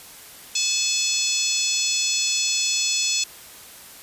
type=harmonic tone; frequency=861 Hz; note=A5; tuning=38 cents flat; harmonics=3 / 4 / 5 / 6 / 7 / 8 / 9; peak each=-28 / -28 / -28 / -28 / -28 / -28 / -28 dBFS; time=0.55-3.24 s; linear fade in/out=5 ms; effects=white hiss -43 dBFS RMS until 4.02 s + resampled to 32000 Hz